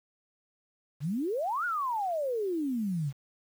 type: exponential two-way sweep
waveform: sine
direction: up then down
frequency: 130.2 to 1480 to 130.2 Hz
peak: -28 dBFS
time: 1-3.13 s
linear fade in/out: 50 ms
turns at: 1.65 s
effects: 9-bit